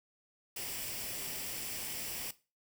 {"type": "noise with comb filter", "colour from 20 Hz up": "white", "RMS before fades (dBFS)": -40, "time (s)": [0.56, 2.31], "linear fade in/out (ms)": 5, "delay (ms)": 0.38, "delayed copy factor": 0.5, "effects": ["noise-tail reverb RT60 0.3 s tail -17 dB re dry"]}